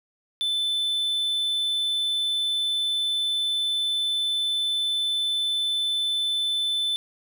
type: tone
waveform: triangle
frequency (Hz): 3520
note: A7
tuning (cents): 0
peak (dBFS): -21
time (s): 0.41-6.96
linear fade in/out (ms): 0
effects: 10-bit